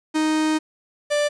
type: tone pair in turn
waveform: 45% pulse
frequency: 311.1 / 588.7 Hz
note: D#4 / D5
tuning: 0 / +4 cents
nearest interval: major seventh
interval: 1104 cents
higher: second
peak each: -18 dBFS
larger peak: neither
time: 0.14-0.59 / 1.1-1.29 s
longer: first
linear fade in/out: 20 ms
effects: resampled to 22050 Hz + 8-bit